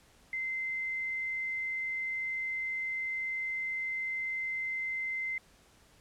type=tone; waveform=sine; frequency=2073 Hz; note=C7; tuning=17 cents flat; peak=-32 dBFS; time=0.33-5.38 s; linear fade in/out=2 ms; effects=pink hiss -62 dBFS RMS until 6 s + low-pass 11000 Hz 12 dB/octave